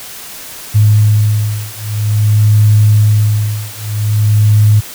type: beating tone pair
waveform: sine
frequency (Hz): 105.8 / 106.3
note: G#2 / G#2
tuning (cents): +33 / +41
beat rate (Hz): 0.5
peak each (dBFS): -10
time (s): 0.74-4.81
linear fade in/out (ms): 20
effects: white hiss -29 dBFS RMS until 4.94 s